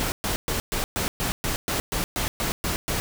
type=noise bursts; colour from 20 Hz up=pink; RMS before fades=-26 dBFS; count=13; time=0-3 s; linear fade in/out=0 ms; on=120 ms; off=120 ms; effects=none